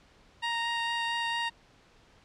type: tone with vibrato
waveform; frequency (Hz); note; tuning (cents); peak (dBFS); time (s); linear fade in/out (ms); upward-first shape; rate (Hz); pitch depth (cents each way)
15% pulse; 932.3; A#5; 0; -22; 0.42-1.5; 20; sine; 4.4; 8
effects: pink hiss -60 dBFS RMS until 2.24 s + low-pass 5000 Hz 12 dB/octave